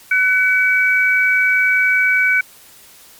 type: tone pair together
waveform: sine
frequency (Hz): 1500 / 2275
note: F#6 / C#7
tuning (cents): +23 / +44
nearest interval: perfect fifth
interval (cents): 721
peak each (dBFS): -14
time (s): 0.11-2.41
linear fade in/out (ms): 5
effects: white hiss -44 dBFS RMS until 3.19 s + MP3 96 kbps